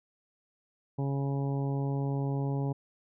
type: harmonic tone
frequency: 138.59 Hz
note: C#3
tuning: in tune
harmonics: 1 / 2 / 3 / 4 / 5 / 6 / 7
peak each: -29 / -36 / -39 / -44 / -47 / -44 / -49 dBFS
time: 0.98-2.73 s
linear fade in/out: 10 ms
effects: none